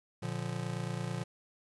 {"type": "chord", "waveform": "square", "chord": "Bb major", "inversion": "none", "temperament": "just", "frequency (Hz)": [116.54, 145.68, 174.81], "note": ["Bb2", "D3", "F3"], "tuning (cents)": [0, -14, 2], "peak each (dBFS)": [-39, -40, -40], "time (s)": [0.22, 1.24], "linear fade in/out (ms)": 10, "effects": ["resampled to 24000 Hz", "11-bit"]}